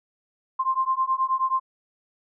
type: beating tone pair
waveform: sine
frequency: 1046.5 / 1055.9 Hz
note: C6 / C6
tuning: 0 / +15 cents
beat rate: 9.4 Hz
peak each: -24 dBFS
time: 0.59-1.6 s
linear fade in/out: 10 ms
effects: none